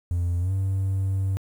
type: tone with pitch glide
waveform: triangle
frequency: 87.31 to 96.32 Hz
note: F2 to G2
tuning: 0 to -30 cents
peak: -19 dBFS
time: 0.11-1.37 s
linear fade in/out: 0 ms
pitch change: +170 cents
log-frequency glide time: 0.39-0.52 s
effects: tanh soft clip ceiling -16 dBFS + 9-bit